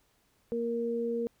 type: tone pair together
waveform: sine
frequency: 233.8 / 467.6 Hz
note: A#3 / A#4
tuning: +5 / +5 cents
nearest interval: octave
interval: 1200 cents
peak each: -34 / -30 dBFS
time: 0.52-1.27 s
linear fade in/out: 0 ms
effects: pink hiss -70 dBFS RMS until 1.4 s